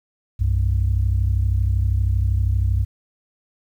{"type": "tone pair together", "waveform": "sine", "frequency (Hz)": [63.7, 96.38], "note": ["C2", "G2"], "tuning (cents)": [-46, -29], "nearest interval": "perfect fifth", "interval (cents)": 717, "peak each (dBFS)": -18, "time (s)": [0.39, 2.85], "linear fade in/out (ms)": 20, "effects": ["tanh soft clip ceiling -10 dBFS", "9-bit"]}